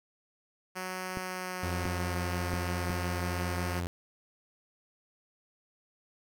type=tone with pitch glide; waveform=5% pulse; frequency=185 to 180.25 Hz; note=F#3 to F#3; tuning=0 to -45 cents; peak=-24 dBFS; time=0.75-3.81 s; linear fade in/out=20 ms; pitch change=-45 cents; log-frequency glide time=1.17-2.21 s
type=clicks; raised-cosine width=3 ms; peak=-24 dBFS; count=4; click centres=1.172 / 1.856 / 2.536 / 2.901 s
type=tone; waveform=sawtooth; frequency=87.31 Hz; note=F2; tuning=in tune; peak=-28 dBFS; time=1.63-3.87 s; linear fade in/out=0 ms
effects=none